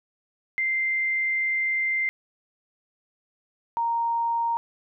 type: tone pair in turn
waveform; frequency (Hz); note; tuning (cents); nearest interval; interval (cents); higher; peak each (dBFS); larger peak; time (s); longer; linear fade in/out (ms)
sine; 2088 / 930.1; C7 / A#5; -4 / -4; octave + major second; 1400; first; -22; neither; 0.58-2.09 / 3.77-4.57; first; 0
effects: none